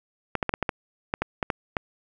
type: clicks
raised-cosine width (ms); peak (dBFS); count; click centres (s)
0.5; -9; 11; 0.353 / 0.428 / 0.493 / 0.539 / 0.627 / 0.692 / 1.139 / 1.22 / 1.428 / 1.502 / 1.768
effects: none